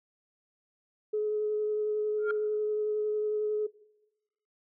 sine tone with vibrato, 424.4 Hz, G#4, 38 cents sharp, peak -26 dBFS, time 1.13-3.67 s, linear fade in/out 10 ms, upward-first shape sine, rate 11 Hz, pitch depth 11 cents each way
sine tone with exponential growth, 1396.9 Hz, F6, in tune, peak -25 dBFS, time 2.18-2.31 s, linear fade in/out 2 ms, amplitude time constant 28 ms
effects noise-tail reverb RT60 1.0 s tail -20 dB re dry + tanh soft clip ceiling -19 dBFS

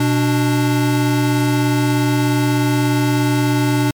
square tone pair together, 123.47 / 293.7 Hz, B2 / D4, 0 / 0 cents, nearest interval octave + minor third, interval 1500 cents, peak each -17 dBFS, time 0-3.91 s, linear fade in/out 5 ms, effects MP3 96 kbps

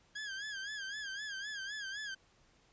sawtooth tone with vibrato, 1636 Hz, G#6, 26 cents flat, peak -36 dBFS, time 0.15-2.15 s, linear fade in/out 10 ms, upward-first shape sine, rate 3.9 Hz, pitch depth 100 cents each way, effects pink hiss -68 dBFS RMS until 2.72 s + resampled to 16000 Hz

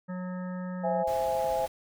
harmonic tone, 182.2 Hz, F#3, 26 cents flat, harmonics 1 / 3 / 5 / 7 / 9 / 10, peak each -33 / -42 / -48 / -48 / -52 / -53 dBFS, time 0.08-1.04 s, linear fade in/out 20 ms
sine chord, C augmented, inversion none, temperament equal, 523.3 / 659.3 / 830.6 Hz, C5 / E5 / G#5, 0 / 0 / 0 cents, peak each -30 dBFS, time 0.83-1.67 s, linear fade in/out 20 ms
pink noise, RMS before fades -44 dBFS, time 1.07-1.68 s, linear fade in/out 5 ms
effects none

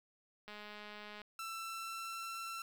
click train, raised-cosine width 0.3 ms, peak -34 dBFS, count 155, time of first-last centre 0.48-1.217 s, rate 209 Hz
sawtooth tone with pitch glide, 1335 to 1345.8 Hz, E6 to E6, +22 to +35 cents, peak -38 dBFS, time 1.39-2.62 s, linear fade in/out 2 ms, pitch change +13 cents, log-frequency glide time 1.57-2.22 s
effects 10-bit

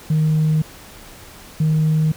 sine tone pair in turn, 155.56 / 156.15 Hz, D#3 / D#3, 0 / +7 cents, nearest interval unison, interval 7 cents, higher second, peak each -12 dBFS, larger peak neither, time 0.1-0.62 / 1.6-2.12 s, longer neither, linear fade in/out 5 ms, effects tanh soft clip ceiling -11 dBFS + pink hiss -41 dBFS RMS until 2.16 s

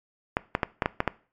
clicks, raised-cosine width 0.5 ms, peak -7 dBFS, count 7, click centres 0.369 / 0.551 / 0.632 / 0.822 / 0.859 / 1.004 / 1.077 s, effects noise-tail reverb RT60 0.4 s tail -20 dB re dry + MP3 96 kbps

